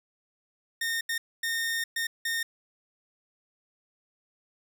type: tone bursts at uneven times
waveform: sawtooth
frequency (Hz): 1833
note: A#6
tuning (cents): -30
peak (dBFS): -24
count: 5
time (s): 0.81-1.01 / 1.09-1.18 / 1.43-1.84 / 1.96-2.07 / 2.25-2.43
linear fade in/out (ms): 5
effects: none